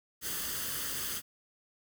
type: noise with comb filter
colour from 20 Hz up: white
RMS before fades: -36 dBFS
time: 0.21-1.22 s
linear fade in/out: 50 ms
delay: 0.63 ms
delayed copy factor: +0.6
effects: none